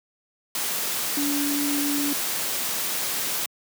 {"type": "tone in noise", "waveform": "sine", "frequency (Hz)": 287.5, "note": "D4", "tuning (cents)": -37, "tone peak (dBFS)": -24, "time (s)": [1.17, 2.13], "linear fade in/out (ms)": 2, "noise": "white", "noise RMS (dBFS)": -27, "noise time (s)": [0.55, 3.46], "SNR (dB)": 0, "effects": ["high-pass 150 Hz 12 dB/octave"]}